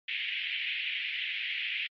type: band-pass noise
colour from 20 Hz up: white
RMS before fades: -34 dBFS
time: 0.08-1.87 s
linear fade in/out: 5 ms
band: 2000 to 3100 Hz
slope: 48 dB/octave
effects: MP3 32 kbps